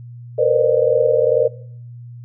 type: tone cluster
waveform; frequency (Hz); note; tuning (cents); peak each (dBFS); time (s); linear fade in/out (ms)
sine; 460.6 / 482.8 / 521 / 603; A#4 / B4 / C5 / D5; -21 / -39 / -7 / +46; -18; 0.38-1.48; 10
effects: noise-tail reverb RT60 0.6 s tail -20 dB re dry + added 120 Hz sine -33 dBFS peak until 2.24 s